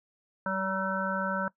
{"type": "harmonic tone with a mistuned harmonic", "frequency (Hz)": 190.5, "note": "G3", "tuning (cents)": -49, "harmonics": [1, 3, 5, 7, 8], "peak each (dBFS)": [-34, -34, -34, -34, -34], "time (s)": [0.46, 1.48], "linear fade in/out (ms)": 2, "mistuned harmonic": 1, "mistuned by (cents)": 19, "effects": ["noise-tail reverb RT60 0.1 s tail -20 dB re dry"]}